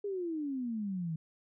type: exponential sweep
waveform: sine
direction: down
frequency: 415.3 to 155.8 Hz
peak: -33 dBFS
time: 0.04-1.16 s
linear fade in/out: 5 ms
effects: none